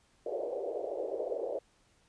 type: band-pass noise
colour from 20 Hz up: white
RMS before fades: -36 dBFS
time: 0.26-1.59 s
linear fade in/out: 5 ms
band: 380 to 630 Hz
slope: 48 dB/octave
effects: pink hiss -68 dBFS RMS until 2.08 s + resampled to 22050 Hz